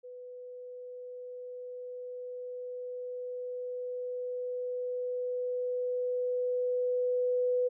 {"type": "tone with level ramp", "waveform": "sine", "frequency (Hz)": 497, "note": "B4", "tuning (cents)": 11, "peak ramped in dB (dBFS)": [-43, -25], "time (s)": [0.03, 7.69], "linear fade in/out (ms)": 20, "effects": []}